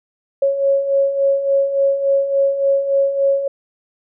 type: beating tone pair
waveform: sine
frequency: 549 / 552.5 Hz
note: C#5 / C#5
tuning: -17 / -6 cents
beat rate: 3.5 Hz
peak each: -21 / -14 dBFS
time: 0.42-3.48 s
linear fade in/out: 5 ms
effects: none